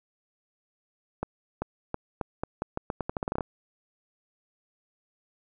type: accelerating click train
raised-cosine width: 1 ms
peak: -15 dBFS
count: 17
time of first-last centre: 1.23-3.408 s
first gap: 390 ms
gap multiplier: 0.83
effects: none